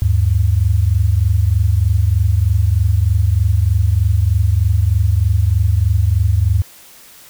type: tone pair together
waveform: sine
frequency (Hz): 77.78 / 101.03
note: D#2 / G#2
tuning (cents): 0 / -47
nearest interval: perfect fourth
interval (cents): 453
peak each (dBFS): -14 / -13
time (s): 0.02-6.62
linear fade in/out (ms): 0
effects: white hiss -42 dBFS RMS until 7.29 s